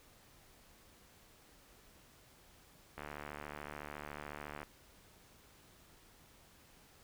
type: click train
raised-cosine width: 0.5 ms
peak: -29 dBFS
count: 123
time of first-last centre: 2.98-4.631 s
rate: 73.9 Hz
effects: pink hiss -63 dBFS RMS until 7.03 s